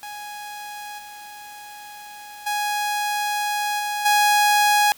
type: tone with level steps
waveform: sawtooth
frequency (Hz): 830.6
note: G#5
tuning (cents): 0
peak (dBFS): -29 / -34 / -18 / -20 / -11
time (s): 0.03-4.92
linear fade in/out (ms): 0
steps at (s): 0.98 / 2.46 / 3.79 / 4.05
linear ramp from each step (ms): 10
effects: white hiss -49 dBFS RMS until 4.97 s